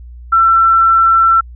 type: tone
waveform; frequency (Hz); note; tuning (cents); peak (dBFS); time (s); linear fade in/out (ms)
sine; 1344; E6; +33; -6; 0.32-1.41; 10
effects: added 60 Hz sine -30 dBFS peak until 1.55 s